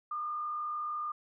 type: tone with frequency modulation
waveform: sine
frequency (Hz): 1210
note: D#6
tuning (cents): -49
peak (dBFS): -33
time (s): 0.11-1.12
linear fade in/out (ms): 5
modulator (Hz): 46.5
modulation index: 0.42
effects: none